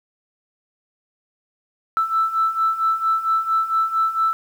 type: beating tone pair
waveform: sine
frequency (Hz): 1319 / 1323.4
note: E6 / E6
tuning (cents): +1 / +6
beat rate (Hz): 4.4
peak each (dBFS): -22 / -18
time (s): 1.97-4.33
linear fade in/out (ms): 0
effects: tanh soft clip ceiling -10 dBFS + 8-bit